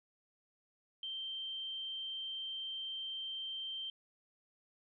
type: tone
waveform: sine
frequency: 3136 Hz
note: G7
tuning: in tune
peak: -39 dBFS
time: 1.03-3.9 s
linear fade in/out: 2 ms
effects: none